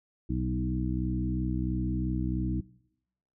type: harmonic tone with a mistuned harmonic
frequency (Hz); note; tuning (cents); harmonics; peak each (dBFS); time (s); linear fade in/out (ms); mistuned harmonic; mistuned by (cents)
63; B1; +35; 1 / 2 / 3 / 4 / 5; -32 / -33 / -34 / -37 / -34; 0.29-2.61; 10; 2; -21
effects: noise-tail reverb RT60 0.8 s tail -21 dB re dry